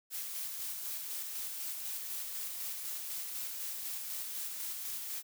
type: noise with tremolo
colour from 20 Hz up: blue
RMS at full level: -39 dBFS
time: 0.1-5.23 s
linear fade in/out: 50 ms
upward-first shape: square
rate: 4 Hz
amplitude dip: 25%
effects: none